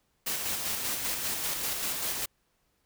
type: noise with tremolo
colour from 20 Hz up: white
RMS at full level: -31 dBFS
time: 0.26-2.26 s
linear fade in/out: 10 ms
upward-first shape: square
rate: 5.1 Hz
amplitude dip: 30%
effects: pink hiss -73 dBFS RMS until 2.85 s